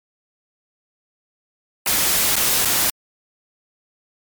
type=noise with dropouts; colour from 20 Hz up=white; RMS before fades=-18 dBFS; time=1.86-2.9 s; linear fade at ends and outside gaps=2 ms; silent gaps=2.357-2.364 / 2.65-2.655 s; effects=MP3 96 kbps